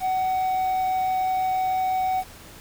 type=tone with quantisation; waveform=triangle; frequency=749 Hz; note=F#5; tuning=21 cents sharp; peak=-19 dBFS; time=0-2.24 s; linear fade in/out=50 ms; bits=7; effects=pink hiss -45 dBFS RMS until 2.6 s